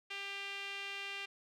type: tone with band-pass filter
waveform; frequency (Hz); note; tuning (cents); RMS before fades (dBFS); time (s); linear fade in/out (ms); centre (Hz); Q
sawtooth; 397.1; G4; +22; -43; 0.1-1.26; 10; 2700; 3.1
effects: none